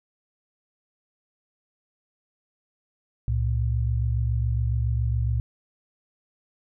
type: tone pair together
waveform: sine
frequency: 67.21 / 114.4 Hz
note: C2 / A#2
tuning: +47 / -32 cents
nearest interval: major sixth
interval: 921 cents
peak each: -24 dBFS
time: 3.28-5.4 s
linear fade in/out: 0 ms
effects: none